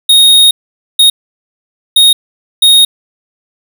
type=tone bursts at uneven times; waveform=square; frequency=3729 Hz; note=A#7; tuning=in tune; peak=-3 dBFS; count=4; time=0.09-0.51 / 0.99-1.1 / 1.96-2.13 / 2.62-2.85 s; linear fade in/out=5 ms; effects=none